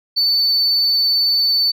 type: tone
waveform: sine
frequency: 4509 Hz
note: C#8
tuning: 29 cents sharp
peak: -11 dBFS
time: 0.16-1.72 s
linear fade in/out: 20 ms
effects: tanh soft clip ceiling -11 dBFS